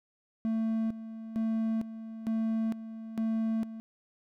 triangle tone with tremolo, 223.2 Hz, A3, 25 cents sharp, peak -25 dBFS, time 0.45-3.8 s, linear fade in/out 0 ms, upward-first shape square, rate 1.1 Hz, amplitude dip 75%, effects none

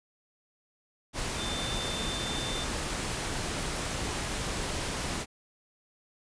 sine tone in noise, 3565 Hz, A7, 22 cents sharp, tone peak -36 dBFS, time 1.36-2.67 s, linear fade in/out 50 ms, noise pink, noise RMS -33 dBFS, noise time 1.13-5.26 s, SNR -6 dB, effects resampled to 22050 Hz

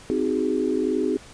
sine chord, Ab dominant seventh, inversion first, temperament just, 259.6 / 311.5 / 373.8 / 415.3 Hz, C4 / Eb4 / Gb4 / Ab4, -13 / +2 / +18 / 0 cents, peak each -26 / -26 / -26 / -26 dBFS, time 0.1-1.17 s, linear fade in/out 0 ms, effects pink hiss -46 dBFS RMS until 1.33 s + resampled to 22050 Hz

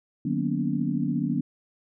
sine tone cluster, 151.8 / 185 / 234.6 / 248.7 / 285.9 Hz, D#3 / F#3 / A#3 / B3 / D4, -42 / 0 / +11 / +12 / -46 cents, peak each -30 dBFS, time 0.25-1.41 s, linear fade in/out 5 ms, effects none

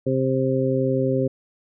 harmonic tone, 131.7 Hz, C3, 12 cents sharp, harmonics 1 / 2 / 3 / 4, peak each -24 / -24 / -24 / -24 dBFS, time 0.06-1.28 s, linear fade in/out 10 ms, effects none

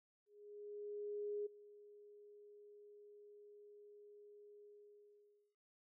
sine tone with ADSR envelope, 413.7 Hz, G#4, 7 cents flat, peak -39 dBFS, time 0.26-5.56 s, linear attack 1200 ms, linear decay 11 ms, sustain -19 dB, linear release 910 ms, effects none

